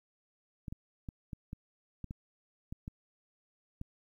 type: clicks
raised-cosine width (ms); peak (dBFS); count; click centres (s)
5; -28; 10; 0.682 / 0.725 / 1.088 / 1.332 / 1.531 / 2.043 / 2.109 / 2.725 / 2.879 / 3.814
effects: 11-bit